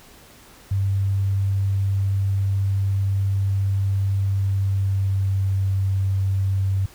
sine tone with pitch glide, 98 to 96.65 Hz, G2 to G2, 0 to -24 cents, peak -18 dBFS, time 0.71-6.86 s, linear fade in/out 5 ms, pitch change -24 cents, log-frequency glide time 4.24-5.68 s, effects pink hiss -48 dBFS RMS until 6.94 s

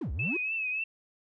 triangle exponential two-way sweep, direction down then up, 394.1 to 59.2 to 394.1 Hz, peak -29 dBFS, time 0.01-0.37 s, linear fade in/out 5 ms, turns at 0.12 s
sine tone with vibrato, 2580 Hz, E7, 38 cents flat, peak -29 dBFS, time 0.19-0.84 s, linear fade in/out 5 ms, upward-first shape triangle, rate 3.5 Hz, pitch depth 75 cents each way
effects none

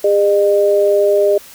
sine tone pair together, 405.1 / 607 Hz, G#4 / D#5, -43 / -43 cents, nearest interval perfect fifth, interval 700 cents, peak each -12 / -12 dBFS, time 0.04-1.38 s, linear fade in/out 5 ms, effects white hiss -39 dBFS RMS until 1.54 s

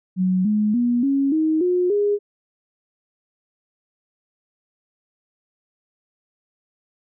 sine tone with pitch steps, 185 / 211.3 / 241.3 / 275.6 / 314.7 / 359.5 / 410.5 Hz, F#3 / G#3 / B3 / C#4 / D#4 / F#4 / G#4, 0 / +30 / -40 / -10 / +20 / -50 / -20 cents, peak -16 dBFS, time 0.16-2.19 s, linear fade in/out 50 ms, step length 290 ms, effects none

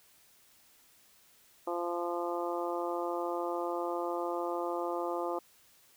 harmonic tone, 173.2 Hz, F3, 14 cents flat, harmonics 2 / 3 / 4 / 5 / 6 / 7, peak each -36 / -37 / -39 / -40 / -42 / -42 dBFS, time 1.67-5.39 s, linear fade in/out 5 ms, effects white hiss -63 dBFS RMS until 5.96 s

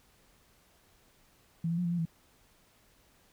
sine tone with pitch steps, 165.9 / 168.8 / 177.9 / 171 / 173.8 / 164.3 Hz, E3 / E3 / F3 / F3 / F3 / E3, +11 / +41 / +32 / -36 / -8 / -5 cents, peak -28 dBFS, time 1.64-2.054 s, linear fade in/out 5 ms, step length 69 ms, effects pink hiss -65 dBFS RMS until 3.32 s

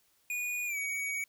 square tone with pitch glide, 2456 to 2252 Hz, D#7 to C#7, -23 to +27 cents, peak -33 dBFS, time 0.3-1.24 s, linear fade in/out 2 ms, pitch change -150 cents, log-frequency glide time 0.66-0.78 s, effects white hiss -70 dBFS RMS until 1.28 s

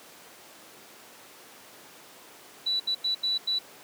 sine tone bursts at uneven times, 3951 Hz, B7, in tune, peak -24 dBFS, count 5, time 2.66-2.8 / 2.87-2.95 / 3.04-3.15 / 3.23-3.38 / 3.47-3.59 s, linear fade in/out 10 ms, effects pink hiss -49 dBFS RMS until 3.83 s + high-pass 300 Hz 12 dB/octave

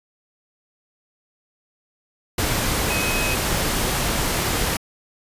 sine tone in noise, 2534 Hz, D#7, 31 cents sharp, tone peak -25 dBFS, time 2.9-3.35 s, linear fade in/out 5 ms, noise pink, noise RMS -22 dBFS, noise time 2.38-4.77 s, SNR -6 dB, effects resampled to 32000 Hz

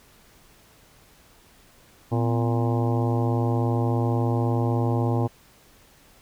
harmonic tone with a mistuned harmonic, 116.54 Hz, A#2, in tune, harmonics 1 / 2 / 3 / 4 / 5 / 6 / 7 / 8 / 9, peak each -22 / -28 / -30 / -32 / -35 / -37 / -33 / -39 / -40 dBFS, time 2.11-5.28 s, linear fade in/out 20 ms, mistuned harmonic 2, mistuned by +140 cents, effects pink hiss -55 dBFS RMS until 6.21 s

